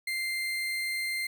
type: tone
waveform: 35% pulse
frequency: 2092 Hz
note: C7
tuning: 1 cent flat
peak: -28 dBFS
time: 0.07-1.27 s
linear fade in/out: 5 ms
effects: none